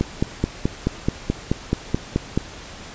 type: click train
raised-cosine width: 3 ms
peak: -5 dBFS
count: 12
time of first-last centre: 0.01-2.376 s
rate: 4.65 Hz
effects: pink hiss -38 dBFS RMS until 2.94 s + resampled to 16000 Hz